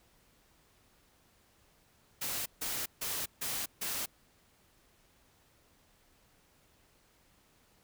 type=noise bursts; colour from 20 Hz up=white; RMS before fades=-36 dBFS; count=5; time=2.21-4.06 s; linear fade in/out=10 ms; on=250 ms; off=150 ms; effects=pink hiss -67 dBFS RMS until 7.83 s